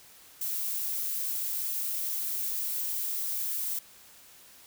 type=noise; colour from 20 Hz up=violet; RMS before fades=-32 dBFS; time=0.41-3.79 s; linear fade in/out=5 ms; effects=white hiss -54 dBFS RMS until 4.66 s